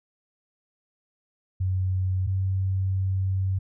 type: tone pair in turn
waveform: sine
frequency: 93.3 / 95.15 Hz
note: F#2 / F#2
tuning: +15 / +49 cents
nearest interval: unison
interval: 34 cents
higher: second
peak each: -22 dBFS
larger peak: neither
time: 1.6-2.27 / 2.27-3.59 s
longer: second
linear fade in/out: 10 ms
effects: none